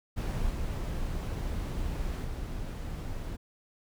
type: noise with level steps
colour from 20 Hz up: brown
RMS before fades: -31 / -33 / -36 dBFS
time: 0.16-3.37 s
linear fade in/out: 20 ms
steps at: 0.49 / 2.24 s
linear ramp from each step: 20 ms
effects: none